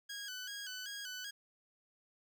15% pulse tone with vibrato, 1568 Hz, G6, in tune, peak -36 dBFS, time 0.09-1.31 s, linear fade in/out 10 ms, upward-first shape square, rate 2.6 Hz, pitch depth 77 cents each way, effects none

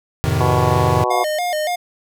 square chord, F dominant seventh, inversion none, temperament equal with one note detuned, 87.31 / 107.74 / 130.81 / 155.56 Hz, F2 / A2 / C3 / Eb3, 0 / -36 / 0 / 0 cents, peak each -22 dBFS, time 0.24-1.04 s, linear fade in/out 0 ms
harmonic tone, 123.47 Hz, B2, in tune, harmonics 3 / 4 / 5 / 6 / 7 / 8 / 9, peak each -24 / -24 / -24 / -24 / -24 / -24 / -24 dBFS, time 0.4-1.24 s, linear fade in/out 10 ms
square tone with vibrato, 659.3 Hz, E5, in tune, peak -19 dBFS, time 1.1-1.76 s, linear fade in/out 10 ms, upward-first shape square, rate 3.5 Hz, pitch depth 130 cents each way
effects none

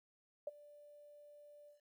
sine tone with ADSR envelope, 587.3 Hz, D5, in tune, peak -36 dBFS, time 0.47-1.81 s, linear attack 4 ms, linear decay 25 ms, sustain -21 dB, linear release 130 ms, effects 13-bit

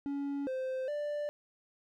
triangle tone with pitch steps, 281.6 / 520 / 589 Hz, C#4 / C5 / D5, +27 / -11 / +5 cents, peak -31 dBFS, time 0.06-1.29 s, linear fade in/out 0 ms, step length 410 ms, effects none

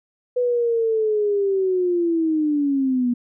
sine linear sweep, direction down, 497.7 to 239.1 Hz, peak -17 dBFS, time 0.36-3.14 s, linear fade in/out 10 ms, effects none

